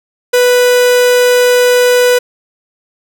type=tone; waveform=45% pulse; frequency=493.9 Hz; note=B4; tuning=in tune; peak=-6 dBFS; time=0.33-2.19 s; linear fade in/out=10 ms; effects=none